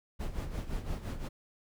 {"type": "noise with tremolo", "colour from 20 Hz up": "brown", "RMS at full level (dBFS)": -33, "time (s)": [0.19, 1.29], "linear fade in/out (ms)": 20, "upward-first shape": "sine", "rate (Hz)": 5.8, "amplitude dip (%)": 70, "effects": []}